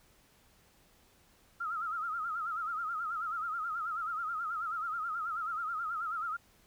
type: tone with vibrato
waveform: sine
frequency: 1318.5 Hz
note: E6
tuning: in tune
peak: -33 dBFS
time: 1.6-6.37 s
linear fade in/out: 10 ms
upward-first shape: sine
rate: 9.3 Hz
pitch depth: 110 cents each way
effects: pink hiss -65 dBFS RMS until 6.66 s